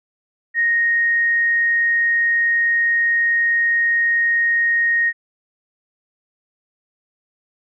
sine tone, 1864.7 Hz, A#6, in tune, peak -14 dBFS, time 0.54-5.13 s, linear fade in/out 50 ms, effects none

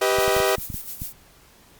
sawtooth chord, G augmented, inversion none, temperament equal with one note detuned, 392 / 493.9 / 632 Hz, G4 / B4 / D#5, 0 / 0 / +27 cents, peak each -18 / -20 / -19 dBFS, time 0.01-0.56 s, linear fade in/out 10 ms
clicks, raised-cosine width 5 ms, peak -20 dBFS, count 8, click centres 0.186 / 0.28 / 0.366 / 0.402 / 0.583 / 0.702 / 0.743 / 1.019 s
violet noise with tremolo, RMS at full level -31 dBFS, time 0.19-1.13 s, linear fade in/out 10 ms, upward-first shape sine, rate 7.3 Hz, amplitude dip 70%
effects pink hiss -53 dBFS RMS until 1.79 s + Opus 48 kbps

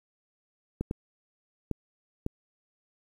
clicks, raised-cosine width 3 ms, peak -17 dBFS, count 4, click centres 0.81 / 0.911 / 1.713 / 2.264 s, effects 9-bit

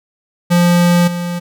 square tone with level steps, 174.61 Hz, F3, in tune, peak -9 / -19 dBFS, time 0.5-1.4 s, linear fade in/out 20 ms, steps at 1.07 s, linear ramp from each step 10 ms, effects none

